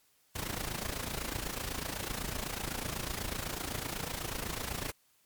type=noise with amplitude modulation; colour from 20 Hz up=pink; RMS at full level=-34 dBFS; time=0.35-4.92 s; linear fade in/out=10 ms; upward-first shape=sine; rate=28 Hz; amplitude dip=75%; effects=white hiss -69 dBFS RMS until 5.25 s + MP3 96 kbps